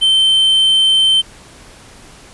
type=tone; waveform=triangle; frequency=3100 Hz; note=G7; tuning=20 cents flat; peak=-7 dBFS; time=0.01-1.22 s; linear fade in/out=20 ms; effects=pink hiss -40 dBFS RMS until 2.33 s + resampled to 24000 Hz